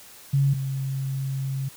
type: tone pair in turn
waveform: sine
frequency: 138.5 / 134.87 Hz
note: C#3 / C#3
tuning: -1 / -47 cents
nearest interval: unison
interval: 46 cents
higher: first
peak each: -17 / -25 dBFS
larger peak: first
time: 0.33-0.54 / 0.54-1.69 s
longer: second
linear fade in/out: 10 ms
effects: white hiss -47 dBFS RMS until 1.76 s